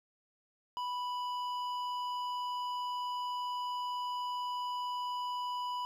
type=tone with hard clipping; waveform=sine; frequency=987.8 Hz; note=B5; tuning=in tune; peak=-36 dBFS; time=0.77-5.85 s; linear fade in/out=0 ms; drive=9 dB; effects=none